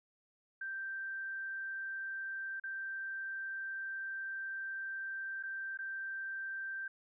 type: tone with dropouts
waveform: sine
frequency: 1568 Hz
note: G6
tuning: in tune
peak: -38 dBFS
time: 0.61-6.88 s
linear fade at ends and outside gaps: 5 ms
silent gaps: 2.599-2.637 / 5.428-5.434 / 5.774-5.788 s
effects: none